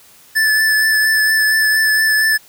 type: tone with vibrato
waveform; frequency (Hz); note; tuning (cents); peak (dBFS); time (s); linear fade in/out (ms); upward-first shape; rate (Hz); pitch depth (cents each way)
square; 1746; A6; -14; -12; 0.35-2.38; 20; triangle; 4.3; 20
effects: white hiss -46 dBFS RMS until 2.48 s